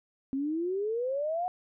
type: exponential sweep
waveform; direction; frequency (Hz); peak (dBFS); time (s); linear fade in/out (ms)
sine; up; 263.3 to 740; -28; 0.33-1.48; 0
effects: none